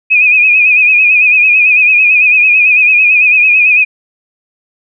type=tone with vibrato; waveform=sine; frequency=2492 Hz; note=D#7; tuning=2 cents sharp; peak=-4 dBFS; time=0.1-3.85 s; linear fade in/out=20 ms; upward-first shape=sine; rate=9 Hz; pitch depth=60 cents each way; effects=none